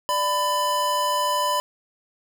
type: tone pair together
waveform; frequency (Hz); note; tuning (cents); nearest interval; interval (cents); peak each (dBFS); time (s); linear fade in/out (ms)
square; 590 / 1001.1; D5 / B5; +8 / +23; major sixth; 915; -28 / -22; 0.09-1.6; 0
effects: none